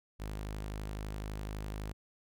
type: tone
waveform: sawtooth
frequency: 51.91 Hz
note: G#1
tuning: in tune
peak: -34 dBFS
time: 0.19-1.93 s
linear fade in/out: 20 ms
effects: none